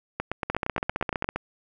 two click trains, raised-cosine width 0.5 ms, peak -11 / -12 dBFS, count 13 / 11, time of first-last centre 0.5-1.289 / 0.2-1.36 s, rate 15.2 / 8.62 Hz, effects none

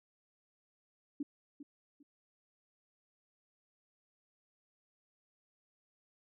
sine tone with echo, 287.3 Hz, D4, 38 cents flat, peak -34 dBFS, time 1.2-1.23 s, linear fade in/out 5 ms, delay 400 ms, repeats 2, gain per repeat -12 dB, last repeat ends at 2.03 s, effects none

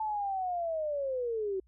sine linear sweep, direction down, 880 to 371.1 Hz, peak -30 dBFS, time 0-1.6 s, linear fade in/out 5 ms, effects added 60 Hz sine -61 dBFS peak until 1.67 s

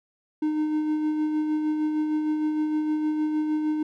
triangle tone with tremolo, 306.5 Hz, D#4, 26 cents flat, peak -19 dBFS, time 0.42-3.83 s, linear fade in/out 5 ms, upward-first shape sine, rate 6.5 Hz, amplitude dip 35%, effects none

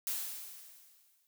blue noise with exponential decay, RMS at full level -34 dBFS, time 0.07-1.27 s, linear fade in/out 0 ms, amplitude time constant 260 ms, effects none

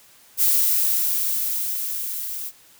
violet noise with level ramp, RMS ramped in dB -17 to -31 dBFS, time 0.37-2.52 s, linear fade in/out 50 ms, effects white hiss -52 dBFS RMS until 2.79 s

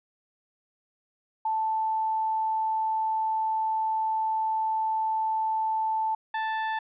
sine / 30% pulse tone pair in turn, 880 / 880 Hz, A5 / A5, 0 / 0 cents, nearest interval unison, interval 0 cents, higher neither, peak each -24 dBFS, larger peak neither, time 1.45-6.15 / 6.34-6.79 s, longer first, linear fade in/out 5 ms, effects resampled to 8000 Hz + 11-bit

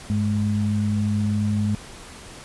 sine tone pair together, 101.72 / 210 Hz, G#2 / G#3, -35 / +19 cents, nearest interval octave + minor second, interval 1254 cents, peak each -22 dBFS, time 0.1-1.75 s, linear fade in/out 0 ms, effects pink hiss -41 dBFS RMS until 2.44 s + resampled to 24000 Hz

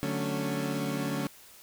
30% pulse chord, D major seventh, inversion none, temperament equal, 146.83 / 185 / 220 / 277.2 Hz, D3 / F#3 / A3 / C#4, 0 / 0 / 0 / 0 cents, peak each -32 / -35 / -33 / -31 dBFS, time 0.03-1.27 s, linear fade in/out 0 ms, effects white hiss -53 dBFS RMS until 1.62 s

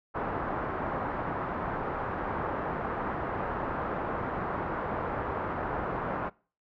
white low-pass noise, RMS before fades -33 dBFS, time 0.14-6.3 s, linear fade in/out 20 ms, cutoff 1300 Hz, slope 24 dB/octave, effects noise-tail reverb RT60 0.4 s tail -24 dB re dry

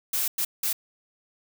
blue noise bursts at uneven times, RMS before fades -26 dBFS, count 3, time 0.13-0.28 / 0.38-0.45 / 0.63-0.73 s, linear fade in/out 5 ms, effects none

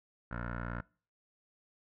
15% pulse tone with low-pass filter, 59.2 Hz, A#1, 27 cents sharp, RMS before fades -39 dBFS, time 0.31-0.81 s, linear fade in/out 5 ms, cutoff 1500 Hz, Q 6, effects noise-tail reverb RT60 0.4 s tail -23 dB re dry

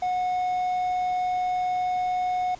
triangle tone, 730 Hz, F#5, 24 cents flat, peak -21 dBFS, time 0.02-2.55 s, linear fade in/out 5 ms, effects pink hiss -49 dBFS RMS until 2.59 s + resampled to 16000 Hz

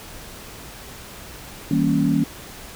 sine chord, E diminished seventh, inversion none, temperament equal with one note detuned, 160.58 / 196 / 233.1 / 277.2 Hz, E3 / G3 / Bb3 / Db4, -45 / 0 / 0 / 0 cents, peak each -22 / -24 / -22 / -20 dBFS, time 1.71-2.24 s, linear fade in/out 2 ms, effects pink hiss -39 dBFS RMS until 2.75 s

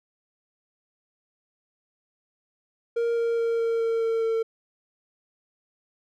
triangle tone with pitch steps, 466.9 / 464.2 / 461.5 / 458.9 / 456.2 / 453.6 / 451 Hz, A#4 / A#4 / A#4 / A#4 / A#4 / A#4 / A4, +3 / -7 / -17 / -27 / -37 / -47 / +43 cents, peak -20 dBFS, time 2.96-4.43 s, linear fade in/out 10 ms, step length 210 ms, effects none

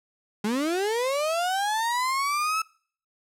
35% pulse linear sweep, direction up, 200 to 1315 Hz, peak -22 dBFS, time 0.44-2.62 s, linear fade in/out 5 ms, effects noise-tail reverb RT60 0.5 s tail -24 dB re dry + low-pass 12000 Hz 12 dB/octave

